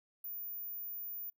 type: tone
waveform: sine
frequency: 14790 Hz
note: A#9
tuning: 15 cents flat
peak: -37 dBFS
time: 0.24-1.3 s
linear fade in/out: 5 ms
effects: noise-tail reverb RT60 0.1 s tail -22 dB re dry + tanh soft clip ceiling -39 dBFS